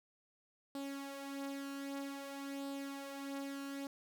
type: tone with flanger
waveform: sawtooth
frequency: 277.2 Hz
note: C#4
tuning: in tune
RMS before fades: -44 dBFS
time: 0.75-3.87 s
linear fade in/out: 2 ms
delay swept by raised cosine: 0.23 to 4.33 ms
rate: 0.52 Hz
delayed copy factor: +0.55
effects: none